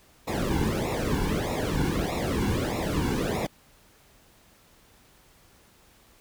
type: noise with flanger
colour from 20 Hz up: brown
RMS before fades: -27 dBFS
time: 0.27-3.47 s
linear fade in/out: 10 ms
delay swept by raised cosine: 0.64 to 1.63 ms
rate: 1.6 Hz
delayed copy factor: -1
effects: pink hiss -58 dBFS RMS until 6.2 s